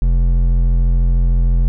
sine tone with hard clipping, 43.13 Hz, F1, 21 cents flat, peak -12 dBFS, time 0.02-1.68 s, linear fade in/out 0 ms, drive 8 dB, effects none

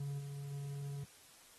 triangle tone with level steps, 141.1 Hz, C#3, 31 cents sharp, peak -36 / -40 / -38 dBFS, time 0-1.04 s, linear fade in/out 5 ms, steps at 0.19 / 0.51 s, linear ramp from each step 10 ms, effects white hiss -61 dBFS RMS until 1.58 s + AAC 32 kbps

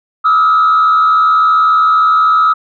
sine tone with frequency modulation, 1284 Hz, E6, 46 cents flat, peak -5 dBFS, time 0.24-2.54 s, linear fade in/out 20 ms, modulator 76.5 Hz, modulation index 0.72, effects tanh soft clip ceiling -4 dBFS

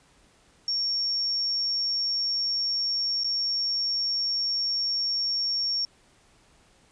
sine tone with dropouts, 5510 Hz, F8, 24 cents flat, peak -24 dBFS, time 0.68-5.85 s, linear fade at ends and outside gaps 1 ms, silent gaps 3.236-3.244 s, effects pink hiss -60 dBFS RMS until 6.91 s + resampled to 22050 Hz

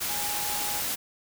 sine tone in noise, 828 Hz, G#5, 5 cents flat, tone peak -36 dBFS, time 0.08-0.81 s, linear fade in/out 20 ms, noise white, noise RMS -30 dBFS, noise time 0-0.96 s, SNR -9 dB, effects none

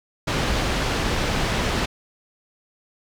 pink low-pass noise, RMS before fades -23 dBFS, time 0.27-1.86 s, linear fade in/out 10 ms, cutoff 4800 Hz, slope 12 dB/octave, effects none

